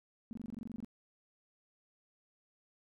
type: tone bursts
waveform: sine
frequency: 228.5 Hz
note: A#3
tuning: 34 cents flat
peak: -39 dBFS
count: 13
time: 0.31-0.846 s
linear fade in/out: 0 ms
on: 20 ms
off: 23 ms
effects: none